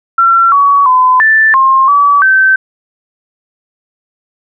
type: tone with pitch steps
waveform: sine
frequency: 1358 / 1128 / 1016 / 1764 / 1064 / 1146 / 1545 Hz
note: F6 / C#6 / B5 / A6 / C6 / D6 / G6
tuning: -49 / +30 / +49 / +4 / +29 / -43 / -26 cents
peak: -4 dBFS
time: 0.18-2.56 s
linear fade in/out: 5 ms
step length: 340 ms
effects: none